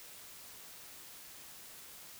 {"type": "silence", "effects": ["white hiss -52 dBFS RMS until 2.19 s"]}